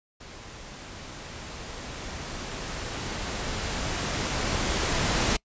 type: noise with level ramp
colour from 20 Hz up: pink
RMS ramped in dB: -44 to -24 dBFS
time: 0.2-5.37 s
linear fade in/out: 10 ms
effects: noise-tail reverb RT60 0.1 s tail -25 dB re dry + resampled to 16000 Hz

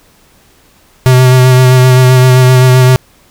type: tone with vibrato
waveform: square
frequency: 127.9 Hz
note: C3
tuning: 39 cents flat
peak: -3 dBFS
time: 1.06-2.96 s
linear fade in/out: 0 ms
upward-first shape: sine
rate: 7.7 Hz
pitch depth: 20 cents each way
effects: pink hiss -46 dBFS RMS until 3.3 s

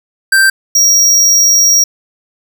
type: tone pair in turn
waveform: square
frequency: 1568 / 5661 Hz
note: G6 / F8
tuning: 0 / +23 cents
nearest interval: octave + minor seventh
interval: 2223 cents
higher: second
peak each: -6 dBFS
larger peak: neither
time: 0.32-0.5 / 0.75-1.84 s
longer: second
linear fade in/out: 5 ms
effects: none

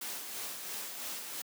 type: noise with tremolo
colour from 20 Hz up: white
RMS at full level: -39 dBFS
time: 0.01-1.42 s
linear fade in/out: 5 ms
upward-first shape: sine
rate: 3 Hz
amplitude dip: 40%
effects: high-pass 200 Hz 12 dB/octave

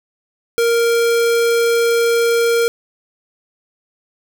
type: tone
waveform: square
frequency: 466.2 Hz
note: A#4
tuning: in tune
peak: -13 dBFS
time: 0.58-2.68 s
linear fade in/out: 0 ms
effects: none

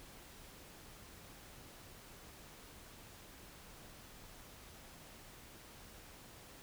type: silence
effects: pink hiss -56 dBFS RMS until 6.62 s

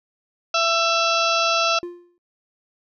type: harmonic tone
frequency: 668 Hz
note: E5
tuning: 23 cents sharp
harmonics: 1 / 2 / 4 / 5 / 6 / 7 / 8 / 9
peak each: -23 / -21 / -24 / -29 / -29 / -31 / -29 / -32 dBFS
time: 0.54-1.79 s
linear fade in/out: 5 ms
type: tone with exponential decay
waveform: triangle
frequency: 350 Hz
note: F4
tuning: 4 cents sharp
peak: -23 dBFS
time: 1.83-2.18 s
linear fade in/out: 0 ms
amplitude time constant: 75 ms
effects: noise-tail reverb RT60 0.1 s tail -25 dB re dry

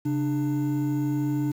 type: tone pair together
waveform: triangle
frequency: 136.7 / 297.6 Hz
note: C#3 / D4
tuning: -24 / +23 cents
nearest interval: octave + minor second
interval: 1347 cents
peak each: -25 / -23 dBFS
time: 0.05-1.52 s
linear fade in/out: 10 ms
effects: 8-bit

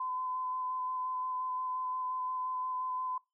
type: tone with vibrato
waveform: sine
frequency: 1018 Hz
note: C6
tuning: 48 cents flat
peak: -33 dBFS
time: 0-3.18 s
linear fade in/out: 5 ms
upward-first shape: square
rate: 5.7 Hz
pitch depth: 10 cents each way
effects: noise-tail reverb RT60 0.2 s tail -20 dB re dry

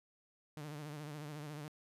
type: tone with vibrato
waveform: sawtooth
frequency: 149.2 Hz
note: D3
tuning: 28 cents sharp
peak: -40 dBFS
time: 0.57-1.68 s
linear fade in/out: 0 ms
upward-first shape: sine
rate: 14 Hz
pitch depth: 69 cents each way
effects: resampled to 32000 Hz

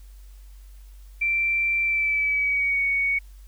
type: tone with pitch glide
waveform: sine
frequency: 2349 to 2231 Hz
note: D7 to C#7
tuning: 0 to +11 cents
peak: -20 dBFS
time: 1.21-3.19 s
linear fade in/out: 10 ms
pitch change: -89 cents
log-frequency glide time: 1.82-2.83 s
effects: added 48 Hz sine -42 dBFS peak until 3.47 s + white hiss -60 dBFS RMS until 3.47 s

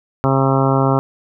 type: harmonic tone with a mistuned harmonic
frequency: 134.9 Hz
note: C#3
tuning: 47 cents flat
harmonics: 1 / 2 / 3 / 4 / 5 / 6 / 7 / 8 / 9 / 10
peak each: -16 / -19 / -21 / -22 / -23 / -24 / -24 / -25 / -26 / -26 dBFS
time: 0.24-0.99 s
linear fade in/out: 0 ms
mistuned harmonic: 10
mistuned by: -23 cents
effects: none

